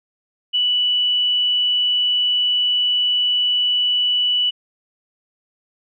sine tone, 2960 Hz, F#7, in tune, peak -15 dBFS, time 0.53-4.51 s, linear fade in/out 20 ms, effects none

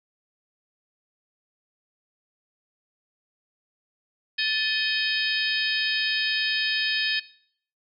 harmonic tone with a mistuned harmonic, 629 Hz, D#5, 19 cents sharp, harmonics 3 / 4 / 5 / 6 / 7 / 8, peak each -28 / -29 / -30 / -31 / -31 / -32 dBFS, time 4.38-7.2 s, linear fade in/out 10 ms, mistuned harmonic 3, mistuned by -130 cents, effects noise-tail reverb RT60 0.6 s tail -19 dB re dry

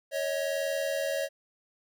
square tone pair together, 555 / 635.9 Hz, C#5 / D#5, +2 / +38 cents, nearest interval major second, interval 236 cents, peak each -31 / -33 dBFS, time 0.11-1.29 s, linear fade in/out 50 ms, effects none

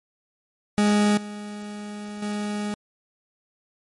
40% pulse tone with level steps, 207.7 Hz, G#3, in tune, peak -16 / -32 / -25 dBFS, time 0.78-2.74 s, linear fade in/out 0 ms, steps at 1.17 / 2.22 s, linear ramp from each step 5 ms, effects MP3 48 kbps

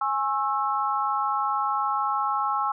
sine chord, C# minor, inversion second, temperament equal with one note detuned, 830.6 / 1084 / 1318.5 Hz, G#5 / C#6 / E6, 0 / -39 / 0 cents, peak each -27 dBFS, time 0.01-2.72 s, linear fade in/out 5 ms, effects none

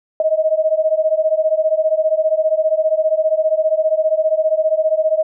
sine beating tone pair, 622.3 / 637.3 Hz, D#5 / D#5, 0 / +41 cents, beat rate 15 Hz, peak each -16 dBFS, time 0.2-5.23 s, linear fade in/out 2 ms, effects none

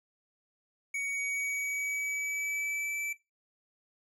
square tone with pitch glide, 2244 to 2319 Hz, C#7 to D7, +21 to -22 cents, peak -32 dBFS, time 0.94-3.13 s, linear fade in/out 5 ms, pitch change +57 cents, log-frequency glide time 1.09-3 s, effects noise-tail reverb RT60 0.2 s tail -17 dB re dry + low-pass 11000 Hz 12 dB/octave

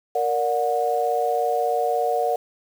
sine chord, Bb augmented, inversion none, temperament just, 466.2 / 582.7 / 728.4 Hz, Bb4 / D5 / F#5, 0 / -14 / -27 cents, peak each -24 / -26 / -22 dBFS, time 0.15-2.36 s, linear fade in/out 5 ms, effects 7-bit

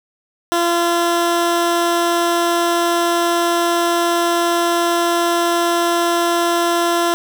15% pulse tone, 342.6 Hz, F4, 33 cents flat, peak -8 dBFS, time 0.52-7.14 s, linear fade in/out 0 ms, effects none

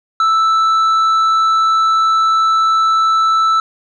triangle tone with tanh clipping, 1318.5 Hz, E6, in tune, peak -11 dBFS, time 0.2-3.6 s, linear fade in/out 2 ms, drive 10 dB, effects none

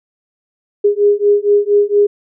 sine beating tone pair, 408.1 / 412.4 Hz, G#4 / G#4, -30 / -12 cents, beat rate 4.3 Hz, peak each -12 dBFS, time 0.84-2.07 s, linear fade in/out 10 ms, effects none

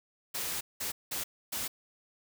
white noise bursts at uneven times, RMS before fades -35 dBFS, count 4, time 0.34-0.61 / 0.8-0.92 / 1.11-1.24 / 1.52-1.68 s, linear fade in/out 10 ms, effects none

